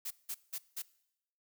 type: noise bursts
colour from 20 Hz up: blue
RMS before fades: -39 dBFS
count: 4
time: 0.05-0.822 s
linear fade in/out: 10 ms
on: 58 ms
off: 180 ms
effects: noise-tail reverb RT60 0.8 s tail -21 dB re dry